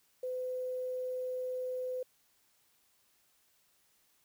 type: tone with quantisation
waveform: sine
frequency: 507 Hz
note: B4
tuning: 45 cents sharp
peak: -34 dBFS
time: 0.23-2.03 s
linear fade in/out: 5 ms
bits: 10
effects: white hiss -71 dBFS RMS until 4.24 s